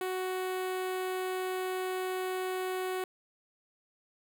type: tone with notch filter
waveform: sawtooth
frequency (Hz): 371.4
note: F#4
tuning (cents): +7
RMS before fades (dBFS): -34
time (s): 0.01-3.04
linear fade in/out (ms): 2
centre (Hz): 5600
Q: 1.2
effects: none